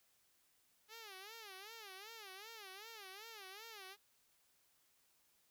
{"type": "tone with vibrato", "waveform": "5% pulse", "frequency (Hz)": 415.3, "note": "G#4", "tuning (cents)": 0, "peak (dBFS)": -40, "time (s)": [0.88, 3.97], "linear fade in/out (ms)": 50, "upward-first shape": "sine", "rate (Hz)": 2.6, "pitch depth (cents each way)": 180, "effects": ["white hiss -75 dBFS RMS until 5.5 s"]}